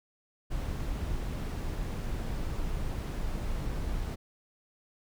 brown noise, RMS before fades -33 dBFS, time 0.5-4.16 s, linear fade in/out 20 ms, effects none

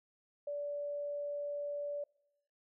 sine tone, 579 Hz, D5, 25 cents flat, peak -36 dBFS, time 0.47-2.04 s, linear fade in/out 5 ms, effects noise-tail reverb RT60 0.9 s tail -25 dB re dry

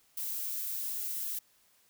violet noise, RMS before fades -36 dBFS, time 0.17-1.39 s, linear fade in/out 5 ms, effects white hiss -67 dBFS RMS until 1.89 s

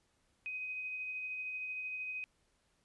sine tone with tremolo, 2512 Hz, D#7, 16 cents sharp, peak -37 dBFS, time 0.46-2.24 s, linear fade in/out 0 ms, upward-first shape sine, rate 13 Hz, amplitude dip 25%, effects pink hiss -75 dBFS RMS until 2.84 s + resampled to 24000 Hz

